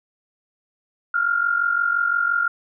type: tone pair together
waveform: sine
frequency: 1369 / 1414.8 Hz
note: F6 / F6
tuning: -35 / +22 cents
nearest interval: minor second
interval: 57 cents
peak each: -23 / -19 dBFS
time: 1.14-2.48 s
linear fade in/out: 5 ms
effects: none